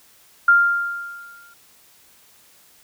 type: tone with exponential decay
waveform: sine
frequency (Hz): 1396.9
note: F6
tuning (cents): 0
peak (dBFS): -8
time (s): 0.48-1.54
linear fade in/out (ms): 5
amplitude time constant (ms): 230
effects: white hiss -53 dBFS RMS until 2.83 s